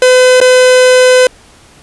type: tone with dropouts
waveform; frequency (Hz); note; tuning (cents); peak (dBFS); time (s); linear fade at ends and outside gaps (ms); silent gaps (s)
45% pulse; 507; B4; +45; -3; 0.02-1.27; 2; 0.403-0.413
effects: pink hiss -41 dBFS RMS until 1.82 s + resampled to 24000 Hz